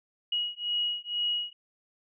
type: beating tone pair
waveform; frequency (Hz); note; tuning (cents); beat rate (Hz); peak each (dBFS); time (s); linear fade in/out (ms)
sine; 2900 / 2902.1; F#7 / F#7; -35 / -34; 2.1; -31; 0.32-1.53; 5
effects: none